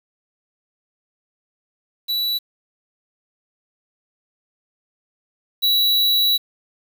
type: tone pair in turn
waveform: square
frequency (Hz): 3941 / 3921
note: B7 / B7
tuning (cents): -4 / -13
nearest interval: unison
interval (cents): 9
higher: first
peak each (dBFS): -20 / -15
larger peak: second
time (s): 2.08-2.39 / 5.62-6.38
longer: second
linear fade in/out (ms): 20
effects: 7-bit